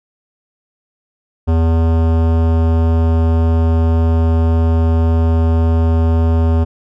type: tone with hard clipping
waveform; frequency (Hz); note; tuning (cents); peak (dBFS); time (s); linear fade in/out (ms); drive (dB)
sine; 81.9; E2; -11; -12; 1.47-6.65; 20; 18
effects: none